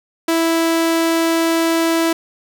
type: tone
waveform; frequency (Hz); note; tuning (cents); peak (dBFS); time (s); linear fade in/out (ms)
sawtooth; 329.6; E4; 0; -10; 0.28-2.13; 5
effects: none